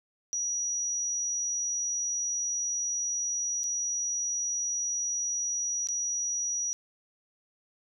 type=tone with dropouts; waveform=sine; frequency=5810 Hz; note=F#8; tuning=32 cents flat; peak=-28 dBFS; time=0.33-6.73 s; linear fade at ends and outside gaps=0 ms; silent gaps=3.634-3.64 / 5.872-5.887 s; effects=none